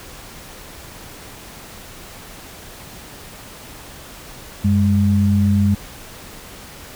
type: tone pair together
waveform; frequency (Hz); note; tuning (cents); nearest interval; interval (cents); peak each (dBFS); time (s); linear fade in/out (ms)
sine; 95.17 / 203.7; F#2 / G#3; +49 / -33; octave + minor second; 1318; -15; 4.64-5.75; 10
effects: pink hiss -38 dBFS RMS until 6.95 s